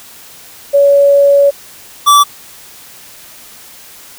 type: tone pair in turn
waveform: sine / square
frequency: 564 / 1157.7 Hz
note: C#5 / D6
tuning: +30 / -25 cents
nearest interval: octave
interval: 1245 cents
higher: second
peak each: -4 dBFS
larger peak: neither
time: 0.73-1.51 / 2.06-2.24 s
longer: first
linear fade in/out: 20 ms
effects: white hiss -36 dBFS RMS until 4.18 s